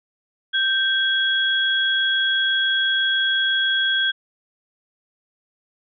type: tone pair together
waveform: sine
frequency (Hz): 1568 / 3322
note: G6 / G#7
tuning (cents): 0 / 0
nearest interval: octave + minor second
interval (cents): 1300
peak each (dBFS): -20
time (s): 0.53-4.12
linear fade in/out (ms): 20
effects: none